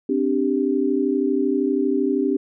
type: chord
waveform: sine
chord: C suspended second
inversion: none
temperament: just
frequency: 261.6 / 294.3 / 392.4 Hz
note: C4 / D4 / G4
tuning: 0 / +4 / +2 cents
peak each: -22 dBFS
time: 0.09-2.37 s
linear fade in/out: 5 ms
effects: none